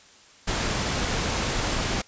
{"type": "noise", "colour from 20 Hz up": "pink", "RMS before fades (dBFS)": -26, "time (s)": [0.47, 2.02], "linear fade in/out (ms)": 10, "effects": ["white hiss -52 dBFS RMS until 2.07 s", "resampled to 16000 Hz"]}